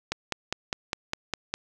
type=click train; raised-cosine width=0.2 ms; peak=-10 dBFS; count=8; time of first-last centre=0.12-1.54 s; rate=4.93 Hz; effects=none